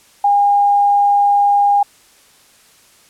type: tone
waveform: sine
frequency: 811 Hz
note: G#5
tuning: 41 cents flat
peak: -9 dBFS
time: 0.24-1.83 s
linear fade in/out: 5 ms
effects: white hiss -49 dBFS RMS until 3.09 s + low-pass 11000 Hz 12 dB/octave